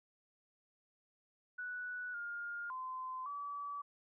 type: tone with pitch steps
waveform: sine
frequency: 1478 / 1414 / 1030 / 1148 Hz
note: F#6 / F6 / C6 / D6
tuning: -2 / +21 / -28 / -40 cents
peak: -40 dBFS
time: 1.58-3.82 s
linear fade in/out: 10 ms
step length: 560 ms
effects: none